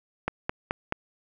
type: click train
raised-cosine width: 0.5 ms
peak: -11 dBFS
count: 4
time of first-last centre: 0.28-0.924 s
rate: 4.66 Hz
effects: none